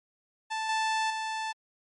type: tone with level steps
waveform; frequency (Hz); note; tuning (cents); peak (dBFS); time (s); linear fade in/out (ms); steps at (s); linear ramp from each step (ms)
sawtooth; 880; A5; 0; -26 / -22 / -27; 0.5-1.53; 20; 0.69 / 1.1; 2
effects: low-pass 7000 Hz 12 dB/octave + MP3 48 kbps